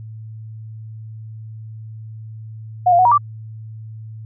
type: tone with pitch steps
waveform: sine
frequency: 723 / 694 / 738 / 952 / 1169 Hz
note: F#5 / F5 / F#5 / A#5 / D6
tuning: -40 / -11 / -5 / +36 / -8 cents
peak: -9 dBFS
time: 2.86-3.18 s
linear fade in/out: 10 ms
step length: 64 ms
effects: added 110 Hz sine -31 dBFS peak until 4.25 s